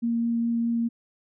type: tone with vibrato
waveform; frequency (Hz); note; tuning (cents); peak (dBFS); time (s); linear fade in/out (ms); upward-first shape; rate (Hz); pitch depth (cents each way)
sine; 232.9; A#3; -1; -22; 0.02-0.89; 20; triangle; 4.8; 8
effects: none